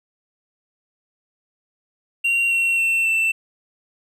triangle tone with pitch steps, 2757 / 2728 / 2700 / 2672 Hz, F7 / F7 / E7 / E7, -23 / -41 / +41 / +23 cents, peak -15 dBFS, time 2.24-3.32 s, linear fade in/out 10 ms, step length 270 ms, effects none

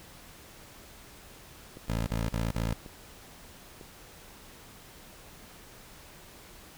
clicks, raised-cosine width 2 ms, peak -31 dBFS, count 6, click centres 1.771 / 2.267 / 2.598 / 2.727 / 2.862 / 3.812 s
15% pulse tone bursts, 56.1 Hz, A1, 34 cents sharp, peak -22 dBFS, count 4, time 1.88-2.736 s, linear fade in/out 10 ms, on 190 ms, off 32 ms
effects pink hiss -51 dBFS RMS until 6.77 s

